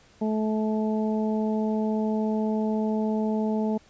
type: harmonic tone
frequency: 216.5 Hz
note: A3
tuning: 28 cents flat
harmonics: 1 / 2 / 3 / 4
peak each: -24 / -30 / -34 / -36 dBFS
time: 0.21-3.78 s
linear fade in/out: 10 ms
effects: pink hiss -57 dBFS RMS until 3.89 s + resampled to 16000 Hz